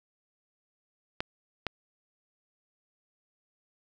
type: clicks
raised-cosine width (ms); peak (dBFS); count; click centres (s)
0.3; -14; 2; 1.205 / 1.667
effects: none